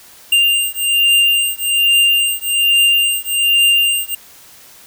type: beating tone pair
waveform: square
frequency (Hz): 2794 / 2795.2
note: F7 / F7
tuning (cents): 0 / +1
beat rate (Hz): 1.2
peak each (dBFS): -15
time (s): 0.32-4.15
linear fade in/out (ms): 5
effects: white hiss -42 dBFS RMS until 4.86 s